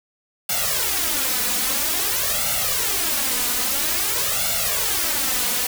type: noise with flanger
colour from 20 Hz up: white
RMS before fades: -22 dBFS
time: 0.49-5.67 s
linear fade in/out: 5 ms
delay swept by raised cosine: 1.4 to 4.1 ms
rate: 0.5 Hz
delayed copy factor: +0.9
effects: none